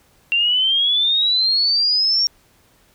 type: exponential sweep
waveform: sine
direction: up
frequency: 2742 to 5588 Hz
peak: -14 dBFS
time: 0.32-2.27 s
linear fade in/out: 0 ms
effects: pink hiss -56 dBFS RMS until 2.94 s